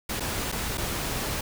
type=noise with dropouts; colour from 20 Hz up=pink; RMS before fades=-30 dBFS; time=0.09-1.41 s; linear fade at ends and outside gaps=5 ms; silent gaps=0.198-0.204 / 0.518-0.523 / 0.774-0.779 s; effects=none